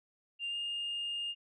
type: tone with pitch glide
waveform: sine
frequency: 2794 to 2826 Hz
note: F7 to F7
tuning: 0 to +20 cents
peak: -33 dBFS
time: 0.39-1.35 s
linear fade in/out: 50 ms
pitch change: +20 cents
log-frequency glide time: 0.49-0.55 s
effects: tanh soft clip ceiling -31 dBFS